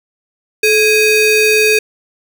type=ring-modulated tone; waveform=square; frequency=1039 Hz; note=C6; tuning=12 cents flat; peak=-6 dBFS; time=0.63-1.79 s; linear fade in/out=5 ms; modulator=1470 Hz; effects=none